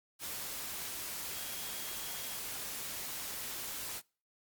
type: tone in noise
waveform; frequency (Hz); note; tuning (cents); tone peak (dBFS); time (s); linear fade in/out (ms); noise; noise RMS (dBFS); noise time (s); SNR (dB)
sine; 3277; G#7; -24; -52; 1.28-2.39; 50; white; -41; 0.19-4.02; -14
effects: noise-tail reverb RT60 0.4 s tail -26 dB re dry + Opus 48 kbps